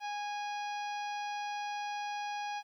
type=harmonic tone; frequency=825 Hz; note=G#5; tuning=12 cents flat; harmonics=1 / 2 / 3 / 4 / 5 / 6 / 7; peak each=-36 / -46 / -46 / -51 / -55 / -53 / -55 dBFS; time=0-2.63 s; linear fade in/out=50 ms; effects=12-bit